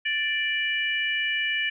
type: harmonic tone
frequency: 587.3 Hz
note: D5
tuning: in tune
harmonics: 3 / 4 / 5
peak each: -27 / -28 / -29 dBFS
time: 0.05-1.7 s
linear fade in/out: 10 ms
effects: none